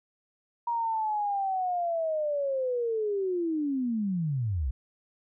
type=linear sweep; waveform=sine; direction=down; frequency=950 to 56.8 Hz; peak=-26 dBFS; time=0.67-4.71 s; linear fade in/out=5 ms; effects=none